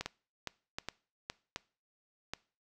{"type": "two click trains", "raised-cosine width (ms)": 0.2, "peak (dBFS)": [-19, -19], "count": [4, 4], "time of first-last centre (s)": [[0.01, 2.336], [0.06, 1.3]], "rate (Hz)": [1.29, 2.42], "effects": ["noise-tail reverb RT60 0.4 s tail -22 dB re dry"]}